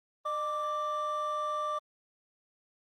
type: tone pair together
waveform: triangle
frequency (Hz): 607.4 / 1174.7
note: D#5 / D6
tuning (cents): -42 / 0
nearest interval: major seventh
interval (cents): 1142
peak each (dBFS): -34 / -29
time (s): 0.25-1.79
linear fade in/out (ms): 10
effects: tanh soft clip ceiling -22 dBFS + Opus 24 kbps